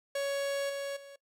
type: tone with level steps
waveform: 45% pulse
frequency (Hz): 558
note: C#5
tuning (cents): +11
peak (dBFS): -30 / -34 / -47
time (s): 0.15-1.16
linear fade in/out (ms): 5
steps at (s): 0.69 / 0.96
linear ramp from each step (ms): 10
effects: noise-tail reverb RT60 0.1 s tail -20 dB re dry + low-pass 12000 Hz 12 dB/octave